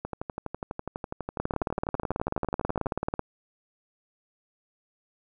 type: two click trains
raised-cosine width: 1 ms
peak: -13 / -18 dBFS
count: 34 / 35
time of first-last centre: 1.4-3.193 / 0.05-2.86 s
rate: 18.4 / 12.1 Hz
effects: none